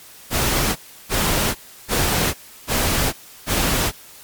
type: noise bursts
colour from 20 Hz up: pink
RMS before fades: -19 dBFS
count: 5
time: 0.3-3.92 s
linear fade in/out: 50 ms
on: 460 ms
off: 330 ms
effects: white hiss -43 dBFS RMS until 4.23 s + MP3 96 kbps